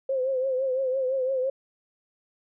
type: tone with vibrato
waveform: sine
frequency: 523.3 Hz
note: C5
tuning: in tune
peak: -23 dBFS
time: 0.09-1.5 s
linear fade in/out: 5 ms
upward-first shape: triangle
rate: 5.9 Hz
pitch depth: 74 cents each way
effects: none